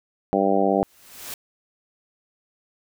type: harmonic tone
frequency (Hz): 98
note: G2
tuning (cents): 0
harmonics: 2 / 3 / 4 / 5 / 6 / 7 / 8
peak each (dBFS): -25 / -25 / -25 / -25 / -25 / -25 / -25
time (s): 0.33-0.83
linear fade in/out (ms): 0
type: noise with exponential growth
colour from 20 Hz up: white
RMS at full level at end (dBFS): -32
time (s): 0.69-1.34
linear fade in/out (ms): 2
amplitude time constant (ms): 140
effects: none

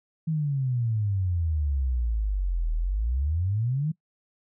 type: exponential two-way sweep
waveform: sine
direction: down then up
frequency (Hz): 162.9 to 38.89 to 162.9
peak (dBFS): -23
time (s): 0.27-3.92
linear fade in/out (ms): 10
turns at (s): 2.74
effects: noise-tail reverb RT60 0.1 s tail -22 dB re dry

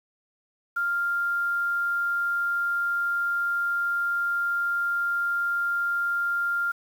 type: tone with quantisation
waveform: sine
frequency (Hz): 1396.9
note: F6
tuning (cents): 0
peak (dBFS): -23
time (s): 0.76-6.72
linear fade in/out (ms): 10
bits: 8
effects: none

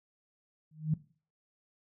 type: tone with exponential growth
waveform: sine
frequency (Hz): 155.4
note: D#3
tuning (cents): -2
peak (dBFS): -22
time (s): 0.71-0.94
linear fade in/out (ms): 5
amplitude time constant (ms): 50
effects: noise-tail reverb RT60 0.4 s tail -18 dB re dry

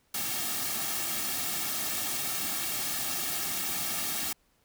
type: noise with comb filter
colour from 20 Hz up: white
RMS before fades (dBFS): -32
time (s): 0.14-4.33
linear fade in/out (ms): 5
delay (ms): 2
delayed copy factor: -0.65
effects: pink hiss -69 dBFS RMS until 4.64 s

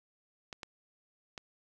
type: clicks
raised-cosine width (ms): 0.2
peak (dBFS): -24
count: 3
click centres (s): 0.528 / 0.632 / 1.378
effects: none

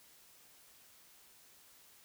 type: silence
effects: white hiss -62 dBFS RMS until 2.04 s

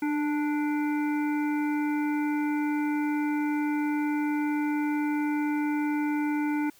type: harmonic tone with a mistuned harmonic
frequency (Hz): 293.7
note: D4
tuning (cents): 0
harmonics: 1 / 3 / 5 / 7 / 8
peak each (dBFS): -25 / -35 / -39 / -42 / -43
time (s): 0.02-6.7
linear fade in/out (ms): 5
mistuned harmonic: 1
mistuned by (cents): +26
effects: white hiss -58 dBFS RMS until 6.79 s

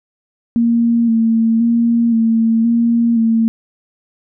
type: tone with vibrato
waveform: sine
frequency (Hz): 229.8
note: A#3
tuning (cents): -25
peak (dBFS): -10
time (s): 0.56-3.48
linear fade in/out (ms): 0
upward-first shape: square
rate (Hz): 0.96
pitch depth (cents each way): 27
effects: none

